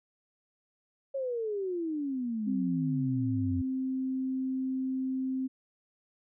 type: exponential sweep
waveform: sine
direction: down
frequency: 554.4 to 88.5 Hz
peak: -30 dBFS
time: 1.14-3.62 s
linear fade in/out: 10 ms
type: tone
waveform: sine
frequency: 261.6 Hz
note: C4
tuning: in tune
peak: -29 dBFS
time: 2.46-5.48 s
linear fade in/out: 20 ms
effects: none